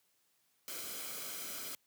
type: noise with comb filter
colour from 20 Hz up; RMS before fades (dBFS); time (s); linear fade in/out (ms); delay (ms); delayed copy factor
white; -43; 0.68-1.75; 0; 1.1; -0.6
effects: white hiss -75 dBFS RMS until 1.86 s + high-pass 80 Hz 12 dB/octave